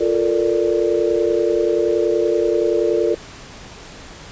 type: chord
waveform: sine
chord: Bb major seventh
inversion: second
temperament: equal with one note detuned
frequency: 349.2 / 440 / 470.5 / 587.3 Hz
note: F4 / A4 / Bb4 / D5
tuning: 0 / 0 / +16 / 0 cents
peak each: -19 / -19 / -21 / -23 dBFS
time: 0-3.15 s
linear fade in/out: 10 ms
effects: pink hiss -38 dBFS RMS until 4.31 s + resampled to 16000 Hz